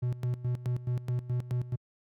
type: tone with tremolo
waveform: triangle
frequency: 123.4 Hz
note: B2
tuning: 1 cent flat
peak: -24 dBFS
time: 0.02-1.76 s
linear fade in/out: 10 ms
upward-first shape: square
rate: 4.7 Hz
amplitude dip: 80%
effects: high-pass 80 Hz 12 dB/octave

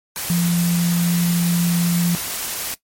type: tone in noise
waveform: sine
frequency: 172.6 Hz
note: F3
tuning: 20 cents flat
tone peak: -15 dBFS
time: 0.3-2.15 s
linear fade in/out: 0 ms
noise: white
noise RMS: -26 dBFS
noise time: 0.16-2.74 s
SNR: +8 dB
effects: noise-tail reverb RT60 0.1 s tail -17 dB re dry + MP3 64 kbps

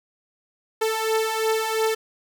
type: beating tone pair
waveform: sawtooth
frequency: 440 / 442.9 Hz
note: A4 / A4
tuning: 0 / +11 cents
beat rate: 2.9 Hz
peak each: -22 / -19 dBFS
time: 0.81-1.95 s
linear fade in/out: 10 ms
effects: none

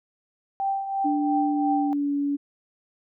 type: tone with tremolo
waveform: sine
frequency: 783 Hz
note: G5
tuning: 2 cents flat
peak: -21 dBFS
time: 0.6-1.93 s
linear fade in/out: 0 ms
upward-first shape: triangle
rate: 2.9 Hz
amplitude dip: 65%
type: tone with pitch glide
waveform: sine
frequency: 293.7 to 284.7 Hz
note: D4 to C#4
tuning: 0 to +46 cents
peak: -22 dBFS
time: 1.04-2.37 s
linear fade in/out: 20 ms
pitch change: -54 cents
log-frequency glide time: 1.53-2.14 s
effects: none

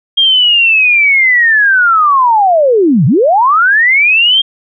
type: linear two-way sweep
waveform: sine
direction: down then up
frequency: 3236 to 116.54 to 3236 Hz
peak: -5 dBFS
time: 0.17-4.42 s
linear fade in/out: 10 ms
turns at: 3.06 s
effects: none

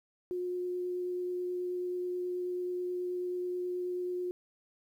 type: tone with vibrato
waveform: sine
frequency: 359.5 Hz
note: F#4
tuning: 50 cents flat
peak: -32 dBFS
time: 0.31-4.31 s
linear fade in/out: 0 ms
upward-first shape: triangle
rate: 9.3 Hz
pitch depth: 9 cents each way
effects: 11-bit

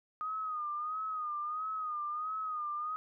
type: tone with vibrato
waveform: sine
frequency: 1238 Hz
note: D#6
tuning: 9 cents flat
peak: -34 dBFS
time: 0.21-2.96 s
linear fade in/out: 0 ms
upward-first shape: sine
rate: 1.5 Hz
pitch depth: 70 cents each way
effects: none

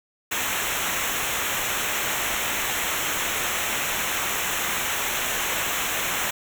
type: noise with comb filter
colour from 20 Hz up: pink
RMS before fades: -26 dBFS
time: 0.31-6.31 s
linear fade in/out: 10 ms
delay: 0.21 ms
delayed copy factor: -0.85
effects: none

